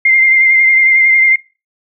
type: tone with vibrato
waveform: sine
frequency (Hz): 2100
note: C7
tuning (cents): +6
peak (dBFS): -6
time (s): 0.05-1.36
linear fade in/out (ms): 5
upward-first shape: sine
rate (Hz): 11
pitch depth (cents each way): 26
effects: noise-tail reverb RT60 0.3 s tail -21 dB re dry